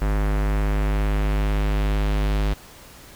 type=tone with low-pass filter sweep; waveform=square; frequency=51.1 Hz; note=G#1; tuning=27 cents flat; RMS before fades=-21 dBFS; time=0.01-2.54 s; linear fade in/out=10 ms; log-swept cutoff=1800 to 3900 Hz; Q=1.2; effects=pink hiss -45 dBFS RMS until 3.15 s